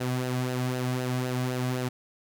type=tone with flanger; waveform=sawtooth; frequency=126.5 Hz; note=B2; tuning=42 cents sharp; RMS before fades=-29 dBFS; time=0-1.89 s; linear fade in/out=10 ms; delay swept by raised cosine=0.87 to 2.27 ms; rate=3.9 Hz; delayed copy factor=-0.55; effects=none